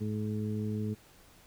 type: harmonic tone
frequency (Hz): 106.6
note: G#2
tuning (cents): +46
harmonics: 1 / 2 / 3 / 4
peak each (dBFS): -34 / -34 / -44 / -41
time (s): 0-0.95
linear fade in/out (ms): 20
effects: pink hiss -59 dBFS RMS until 1.46 s